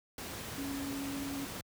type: tone in noise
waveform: sine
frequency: 277.2 Hz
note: C#4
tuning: in tune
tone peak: -37 dBFS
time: 0.58-1.45 s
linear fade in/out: 2 ms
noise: pink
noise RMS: -42 dBFS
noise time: 0.18-1.61 s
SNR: +2 dB
effects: high-pass 60 Hz 12 dB/octave